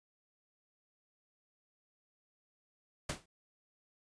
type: noise with exponential decay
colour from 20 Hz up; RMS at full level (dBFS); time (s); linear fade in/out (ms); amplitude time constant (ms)
pink; -33; 3.09-3.26; 5; 35
effects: resampled to 22050 Hz